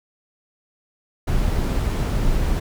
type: noise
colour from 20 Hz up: brown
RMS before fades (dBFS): -20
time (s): 1.27-2.6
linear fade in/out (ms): 10
effects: none